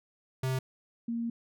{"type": "tone pair in turn", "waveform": ["square", "sine"], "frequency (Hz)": [130.6, 232.7], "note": ["C3", "A#3"], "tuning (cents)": [-3, -3], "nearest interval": "minor seventh", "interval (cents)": 1000, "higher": "second", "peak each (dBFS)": [-29, -30], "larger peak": "first", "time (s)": [[0.43, 0.59], [1.08, 1.3]], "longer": "second", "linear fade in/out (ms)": 5, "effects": []}